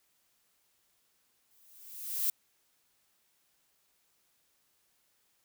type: noise with exponential growth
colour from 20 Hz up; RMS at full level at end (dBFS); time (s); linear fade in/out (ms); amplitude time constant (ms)
violet; -28; 1.51-2.3; 1; 170
effects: white hiss -73 dBFS RMS until 5.44 s